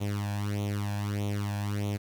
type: tone with flanger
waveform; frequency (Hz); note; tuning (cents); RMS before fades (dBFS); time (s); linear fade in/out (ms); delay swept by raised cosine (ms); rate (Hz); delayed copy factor
sawtooth; 102.3; G#2; -26; -31; 0-1.98; 20; 0.3 to 1.22; 1.6; +0.8
effects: 9-bit